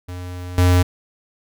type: tone with level steps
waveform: square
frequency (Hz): 89.7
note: F2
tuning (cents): +47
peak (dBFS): -29 / -12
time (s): 0.08-0.83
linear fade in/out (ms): 10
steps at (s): 0.58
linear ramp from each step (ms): 2
effects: none